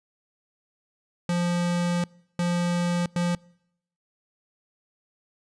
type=tone bursts at uneven times; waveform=square; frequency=174.61 Hz; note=F3; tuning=in tune; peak=-23 dBFS; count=3; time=1.29-2.04 / 2.39-3.06 / 3.16-3.35 s; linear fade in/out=2 ms; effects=noise-tail reverb RT60 0.8 s tail -26 dB re dry + resampled to 22050 Hz